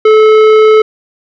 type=tone with tanh clipping; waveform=sine; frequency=433.4 Hz; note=A4; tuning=26 cents flat; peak=-4 dBFS; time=0.05-0.82 s; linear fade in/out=5 ms; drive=13 dB; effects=none